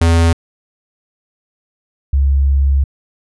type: tone pair in turn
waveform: square / sine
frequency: 83.5 / 68.83 Hz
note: E2 / C#2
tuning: +23 / -12 cents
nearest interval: minor third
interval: 335 cents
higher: first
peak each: -9 dBFS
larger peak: neither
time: 0.01-0.33 / 2.13-2.84 s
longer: second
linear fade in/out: 5 ms
effects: resampled to 24000 Hz